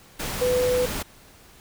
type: tone in noise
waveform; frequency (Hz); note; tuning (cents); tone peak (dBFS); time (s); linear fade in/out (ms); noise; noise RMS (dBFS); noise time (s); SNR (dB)
sine; 499.1; B4; +18; -19; 0.41-0.86; 10; pink; -30; 0.19-1.03; +8
effects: pink hiss -51 dBFS RMS until 1.6 s